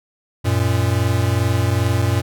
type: tone pair together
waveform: square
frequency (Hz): 93 / 115.46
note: F#2 / A#2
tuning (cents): +9 / -16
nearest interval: major third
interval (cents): 375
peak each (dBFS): -19 / -19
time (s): 0.44-2.22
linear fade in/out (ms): 20
effects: none